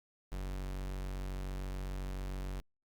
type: tone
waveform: 45% pulse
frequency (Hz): 47.13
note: F#1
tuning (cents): +33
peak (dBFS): -37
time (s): 0.32-2.6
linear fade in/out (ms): 0
effects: Opus 48 kbps